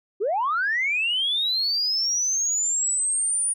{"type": "linear sweep", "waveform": "sine", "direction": "up", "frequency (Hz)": [358.8, 9610], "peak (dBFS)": -20, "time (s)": [0.2, 3.54], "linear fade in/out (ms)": 20, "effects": ["tanh soft clip ceiling -16 dBFS"]}